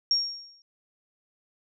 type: tone with exponential decay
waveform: sine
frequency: 5560 Hz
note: F8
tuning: 9 cents flat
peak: -18 dBFS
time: 0.11-0.62 s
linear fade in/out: 1 ms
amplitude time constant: 110 ms
effects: none